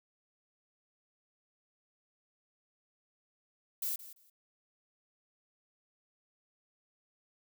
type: noise with echo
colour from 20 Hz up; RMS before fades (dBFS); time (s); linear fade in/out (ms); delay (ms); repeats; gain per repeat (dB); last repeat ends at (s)
violet; -35; 3.82-3.96; 5; 170; 2; -15; 4.3
effects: none